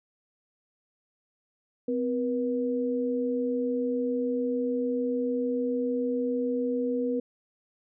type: tone pair together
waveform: sine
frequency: 255.5 / 482.3 Hz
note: C4 / B4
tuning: -41 / -41 cents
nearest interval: major seventh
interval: 1100 cents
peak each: -28 dBFS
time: 1.88-7.2 s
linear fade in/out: 5 ms
effects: none